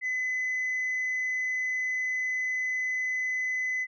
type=tone; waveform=sine; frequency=2018 Hz; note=B6; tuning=37 cents sharp; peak=-25 dBFS; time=0.01-3.87 s; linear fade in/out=50 ms; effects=tanh soft clip ceiling -25 dBFS